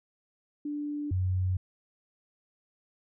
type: tone pair in turn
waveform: sine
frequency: 293.7 / 92.51 Hz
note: D4 / F#2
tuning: 0 / 0 cents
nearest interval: octave + minor sixth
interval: 2000 cents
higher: first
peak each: -31 / -25 dBFS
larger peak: second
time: 0.65-1.11 / 1.11-1.57 s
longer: neither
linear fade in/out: 5 ms
effects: none